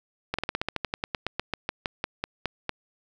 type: slowing click train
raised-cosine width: 0.3 ms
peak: -11 dBFS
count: 21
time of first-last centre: 0.34-2.693 s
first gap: 46 ms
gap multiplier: 1.09
effects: none